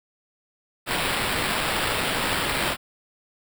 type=noise with sample-and-hold; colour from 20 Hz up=white; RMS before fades=-25 dBFS; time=0.86-2.77 s; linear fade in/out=50 ms; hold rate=6300 Hz; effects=none